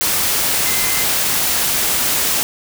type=tone in noise; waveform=sine; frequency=2068 Hz; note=C7; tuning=21 cents flat; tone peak=-26 dBFS; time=0.66-1.04 s; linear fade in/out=0 ms; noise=white; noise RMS=-17 dBFS; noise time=0.01-2.43 s; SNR=-12 dB; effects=none